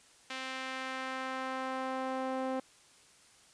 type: tone with band-pass filter sweep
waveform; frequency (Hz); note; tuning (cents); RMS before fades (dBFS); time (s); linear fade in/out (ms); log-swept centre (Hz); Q
sawtooth; 261.6; C4; 0; -37; 0.3-2.6; 5; 2700 to 580; 1
effects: white hiss -61 dBFS RMS until 3.53 s + resampled to 22050 Hz